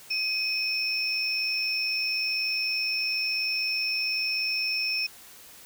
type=tone pair together; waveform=sine; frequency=2521 / 5342 Hz; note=D#7 / E8; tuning=+22 / +22 cents; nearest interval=octave + minor second; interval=1300 cents; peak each=-28 dBFS; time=0.1-5.07 s; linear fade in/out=10 ms; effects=white hiss -49 dBFS RMS until 5.65 s

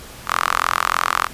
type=tone with high-pass filter; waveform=sawtooth; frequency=43.19 Hz; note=F1; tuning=18 cents flat; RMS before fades=-20 dBFS; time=0.26-1.29 s; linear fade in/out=50 ms; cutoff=1200 Hz; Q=4.7; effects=pink hiss -38 dBFS RMS until 1.33 s + resampled to 32000 Hz

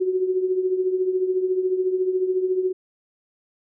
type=tone with tremolo; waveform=sine; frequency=371.3 Hz; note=F#4; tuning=6 cents sharp; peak=-16 dBFS; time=0-2.73 s; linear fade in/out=20 ms; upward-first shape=triangle; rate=14 Hz; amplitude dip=70%; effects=none

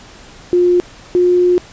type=tone pair in turn; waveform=sine; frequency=355 / 357.3 Hz; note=F4 / F4; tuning=+28 / +40 cents; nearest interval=unison; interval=12 cents; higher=second; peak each=-8 dBFS; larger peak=neither; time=0.53-0.8 / 1.15-1.58 s; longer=second; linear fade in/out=0 ms; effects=pink hiss -39 dBFS RMS until 1.72 s + resampled to 16000 Hz

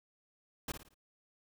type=noise with echo; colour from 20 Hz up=pink; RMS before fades=-38 dBFS; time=0.68-0.72 s; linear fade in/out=5 ms; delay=56 ms; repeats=4; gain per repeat=-8 dB; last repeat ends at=0.944 s; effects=none

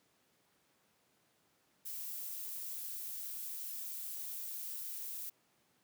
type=noise; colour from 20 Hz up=violet; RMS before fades=-43 dBFS; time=1.85-5.3 s; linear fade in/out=10 ms; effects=pink hiss -73 dBFS RMS until 5.83 s + high-pass 150 Hz 12 dB/octave

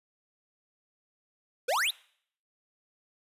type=exponential sweep; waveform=square; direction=up; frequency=451.9 to 4186 Hz; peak=-26 dBFS; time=1.68-1.91 s; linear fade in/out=10 ms; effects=noise-tail reverb RT60 0.6 s tail -24 dB re dry + resampled to 32000 Hz

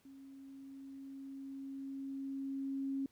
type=tone with level ramp; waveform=sine; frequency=271.9 Hz; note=C#4; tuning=33 cents flat; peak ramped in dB=-52 to -34 dBFS; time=0.05-3.06 s; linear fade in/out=2 ms; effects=pink hiss -72 dBFS RMS until 3.11 s + high-pass 60 Hz 12 dB/octave

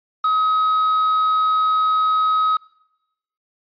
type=tone with quantisation; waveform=triangle; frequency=1270 Hz; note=D#6; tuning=35 cents sharp; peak=-13 dBFS; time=0.24-2.57 s; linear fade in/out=5 ms; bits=6; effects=noise-tail reverb RT60 0.9 s tail -23 dB re dry + resampled to 11025 Hz

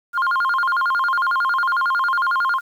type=tone with vibrato; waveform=sine; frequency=1223 Hz; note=D#6; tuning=30 cents flat; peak=-14 dBFS; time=0.13-2.61 s; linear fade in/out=50 ms; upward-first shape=square; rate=11 Hz; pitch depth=250 cents each way; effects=tanh soft clip ceiling -15 dBFS + 8-bit

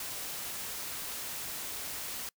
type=noise; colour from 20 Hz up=white; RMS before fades=-39 dBFS; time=0-2.29 s; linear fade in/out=2 ms; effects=noise-tail reverb RT60 0.1 s tail -26 dB re dry

